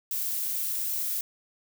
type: noise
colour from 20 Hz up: violet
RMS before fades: -30 dBFS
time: 0.11-1.21 s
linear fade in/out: 2 ms
effects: none